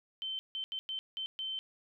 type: tone bursts at uneven times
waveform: sine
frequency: 3090 Hz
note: G7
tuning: 26 cents flat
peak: -35 dBFS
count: 6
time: 0.22-0.39 / 0.55-0.64 / 0.72-0.79 / 0.89-0.99 / 1.17-1.26 / 1.39-1.59 s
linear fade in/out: 0 ms
effects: none